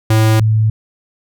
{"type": "tone pair in turn", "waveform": ["square", "sine"], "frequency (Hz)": [110, 109.3], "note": ["A2", "A2"], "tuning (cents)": [0, -11], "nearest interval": "unison", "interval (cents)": 11, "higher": "first", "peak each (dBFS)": -9, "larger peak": "neither", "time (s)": [[0.1, 0.4], [0.4, 0.7]], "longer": "neither", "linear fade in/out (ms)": 5, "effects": []}